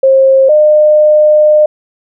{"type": "tone pair in turn", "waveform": "sine", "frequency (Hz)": [534, 606.4], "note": ["C5", "D#5"], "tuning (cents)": [35, -45], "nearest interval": "major second", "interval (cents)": 220, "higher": "second", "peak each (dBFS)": -3, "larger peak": "neither", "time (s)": [[0.03, 0.49], [0.49, 1.66]], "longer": "second", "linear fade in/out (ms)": 5, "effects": []}